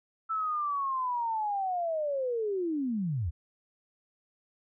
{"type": "linear sweep", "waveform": "sine", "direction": "down", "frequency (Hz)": [1327, 70.2], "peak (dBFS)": -28, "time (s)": [0.29, 3.31], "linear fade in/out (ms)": 20, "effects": []}